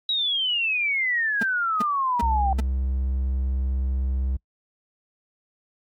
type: exponential sweep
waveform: sine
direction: down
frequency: 3883 to 765 Hz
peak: -21 dBFS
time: 0.09-2.53 s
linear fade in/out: 2 ms
type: tone bursts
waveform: 40% pulse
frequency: 220 Hz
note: A3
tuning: in tune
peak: -23 dBFS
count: 4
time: 1.41-2.604 s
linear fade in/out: 5 ms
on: 21 ms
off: 370 ms
type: tone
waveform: triangle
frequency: 65.41 Hz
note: C2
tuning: in tune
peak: -20 dBFS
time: 2.22-4.37 s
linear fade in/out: 10 ms
effects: noise-tail reverb RT60 0.1 s tail -25 dB re dry + AAC 64 kbps